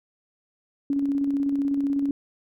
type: tone with tremolo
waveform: sine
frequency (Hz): 280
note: C#4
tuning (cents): +18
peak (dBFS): -20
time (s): 0.9-2.11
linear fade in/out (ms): 2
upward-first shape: square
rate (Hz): 16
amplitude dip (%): 30
effects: none